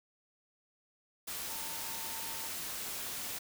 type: tone in noise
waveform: sine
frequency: 905 Hz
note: A5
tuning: 48 cents sharp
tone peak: -49 dBFS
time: 1.49-2.48 s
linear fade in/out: 10 ms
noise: white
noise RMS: -40 dBFS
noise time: 1.27-3.39 s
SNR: -12 dB
effects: none